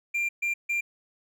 triangle tone bursts at uneven times, 2382 Hz, D7, 24 cents sharp, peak -23 dBFS, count 3, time 0.14-0.29 / 0.42-0.54 / 0.69-0.81 s, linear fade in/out 10 ms, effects none

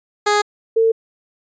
15% pulse / sine tone pair in turn, 415.3 / 450.6 Hz, G#4 / A4, 0 / +41 cents, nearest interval minor second, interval 141 cents, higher second, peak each -7 / -11 dBFS, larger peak first, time 0.26-0.42 / 0.76-0.92 s, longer neither, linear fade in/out 10 ms, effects resampled to 16000 Hz

